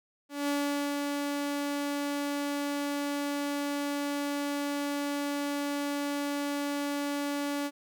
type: tone with ADSR envelope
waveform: sawtooth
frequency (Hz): 286.5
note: D4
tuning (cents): -43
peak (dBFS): -23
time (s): 0.29-7.71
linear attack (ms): 190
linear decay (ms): 460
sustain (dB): -3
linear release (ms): 50
effects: none

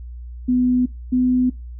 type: tone pair in turn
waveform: sine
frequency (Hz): 250 / 252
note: B3 / B3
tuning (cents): +21 / +35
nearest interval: unison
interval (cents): 14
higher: second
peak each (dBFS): -14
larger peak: neither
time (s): 0.48-0.86 / 1.12-1.5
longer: neither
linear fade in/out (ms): 10
effects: noise-tail reverb RT60 0.2 s tail -19 dB re dry + added 60 Hz sine -31 dBFS peak until 1.79 s

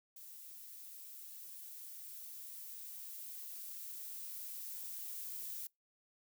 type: noise with level ramp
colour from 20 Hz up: violet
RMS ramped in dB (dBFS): -53 to -44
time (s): 0.16-5.67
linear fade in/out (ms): 5
effects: noise-tail reverb RT60 0.2 s tail -26 dB re dry

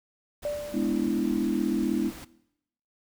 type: noise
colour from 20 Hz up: pink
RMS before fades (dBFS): -44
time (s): 0.42-2.25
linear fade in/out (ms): 10
type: tone with exponential decay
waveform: sine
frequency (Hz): 588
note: D5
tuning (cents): +2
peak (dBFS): -25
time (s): 0.45-1.37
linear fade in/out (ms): 1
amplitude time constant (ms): 200
type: chord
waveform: sine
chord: E dominant seventh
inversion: first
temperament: equal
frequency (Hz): 207.7 / 246.9 / 293.7 / 329.6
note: G#3 / B3 / D4 / E4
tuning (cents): 0 / 0 / 0 / 0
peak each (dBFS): -29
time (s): 0.72-2.12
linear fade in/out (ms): 50
effects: noise-tail reverb RT60 0.8 s tail -19 dB re dry

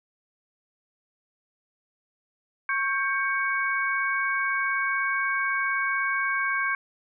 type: tone cluster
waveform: sine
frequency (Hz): 1099 / 1582 / 2236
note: C#6 / G6 / C#7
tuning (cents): -15 / +15 / +14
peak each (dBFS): -29 / -26 / -29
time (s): 2.69-6.75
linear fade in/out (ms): 2
effects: none

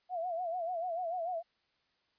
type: tone with vibrato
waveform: sine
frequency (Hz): 695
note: F5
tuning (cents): -9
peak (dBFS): -33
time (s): 0.09-1.43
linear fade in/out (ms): 50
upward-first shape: sine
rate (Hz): 6.8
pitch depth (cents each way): 110
effects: white hiss -75 dBFS RMS until 2.18 s + resampled to 11025 Hz

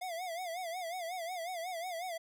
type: tone with vibrato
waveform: square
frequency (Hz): 700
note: F5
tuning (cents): +4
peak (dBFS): -38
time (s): 0.01-2.18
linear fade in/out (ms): 10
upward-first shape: sine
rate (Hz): 5.5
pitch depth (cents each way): 120
effects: none

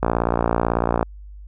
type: click train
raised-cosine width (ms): 1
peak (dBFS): -4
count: 59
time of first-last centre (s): 0.03-1.028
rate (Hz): 58.1
effects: added 50 Hz sine -36 dBFS peak until 1.47 s

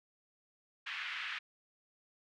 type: band-pass noise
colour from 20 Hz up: white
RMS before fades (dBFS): -41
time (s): 0.86-1.39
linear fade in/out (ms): 10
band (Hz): 1400 to 2800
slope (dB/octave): 24
effects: none

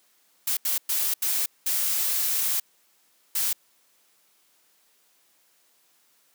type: noise bursts at uneven times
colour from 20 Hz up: blue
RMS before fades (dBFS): -25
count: 6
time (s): 0.47-0.57 / 0.65-0.78 / 0.89-1.14 / 1.22-1.46 / 1.66-2.6 / 3.35-3.53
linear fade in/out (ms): 5
effects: white hiss -64 dBFS RMS until 6.34 s + high-pass 200 Hz 12 dB/octave

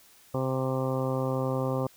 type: harmonic tone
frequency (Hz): 131.1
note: C3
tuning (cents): +4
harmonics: 1 / 2 / 3 / 4 / 5 / 6 / 7 / 8 / 9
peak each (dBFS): -30 / -33 / -35 / -31 / -42 / -40 / -42 / -40 / -41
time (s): 0.34-1.87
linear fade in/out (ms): 5
effects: white hiss -57 dBFS RMS until 1.96 s

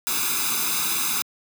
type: noise with comb filter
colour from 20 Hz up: white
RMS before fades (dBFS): -24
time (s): 0.07-1.22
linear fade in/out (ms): 0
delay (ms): 0.8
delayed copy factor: +0.9
effects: high-pass 200 Hz 12 dB/octave

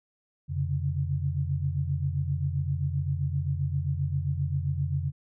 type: tone cluster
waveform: sine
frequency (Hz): 88.5 / 135.7 / 143.3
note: F2 / C#3 / D3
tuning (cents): +23 / -36 / -42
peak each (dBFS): -30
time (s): 0.48-5.12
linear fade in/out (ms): 50
effects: none

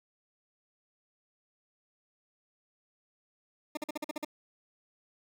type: tone bursts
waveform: 20% pulse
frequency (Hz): 302.1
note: D4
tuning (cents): +49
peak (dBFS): -28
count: 8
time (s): 3.75-4.248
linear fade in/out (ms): 5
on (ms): 22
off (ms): 46
effects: none

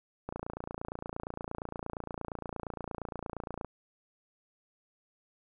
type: click train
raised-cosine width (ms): 1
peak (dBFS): -23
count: 97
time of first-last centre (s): 0.29-3.647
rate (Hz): 28.6
effects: none

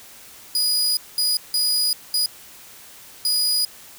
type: tone bursts at uneven times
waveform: sawtooth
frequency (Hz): 4923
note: D#8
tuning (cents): -19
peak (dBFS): -15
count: 5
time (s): 0.55-0.97 / 1.18-1.37 / 1.54-1.93 / 2.14-2.26 / 3.25-3.65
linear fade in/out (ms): 2
effects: white hiss -44 dBFS RMS until 3.98 s

